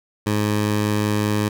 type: tone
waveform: 15% pulse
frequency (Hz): 105.1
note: G#2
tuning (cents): +21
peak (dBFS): -12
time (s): 0.26-1.49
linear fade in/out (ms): 10
effects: none